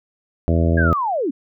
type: harmonic tone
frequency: 82.9 Hz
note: E2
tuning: 10 cents sharp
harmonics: 1 / 2 / 3 / 4 / 5 / 6 / 7 / 8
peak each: -16 / -21 / -23 / -25 / -28 / -29 / -27 / -29 dBFS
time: 0.48-0.93 s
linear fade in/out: 0 ms
type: linear sweep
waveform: sine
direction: down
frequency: 1661.2 to 239 Hz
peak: -18 dBFS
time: 0.77-1.31 s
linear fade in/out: 10 ms
effects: none